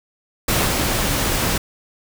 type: noise with level steps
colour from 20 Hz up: pink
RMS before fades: -18 / -20 dBFS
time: 0.48-1.58 s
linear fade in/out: 5 ms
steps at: 0.65 s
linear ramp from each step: 20 ms
effects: none